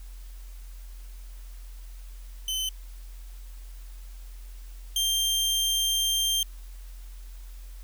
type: tone pair in turn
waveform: sawtooth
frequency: 3054 / 3172 Hz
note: G7 / G7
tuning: -46 / +20 cents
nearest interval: minor second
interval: 66 cents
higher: second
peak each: -24 / -20 dBFS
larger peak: second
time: 2.48-2.69 / 4.96-6.43 s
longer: second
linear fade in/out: 2 ms
effects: added 43 Hz sine -39 dBFS peak until 7.83 s + white hiss -56 dBFS RMS until 7.83 s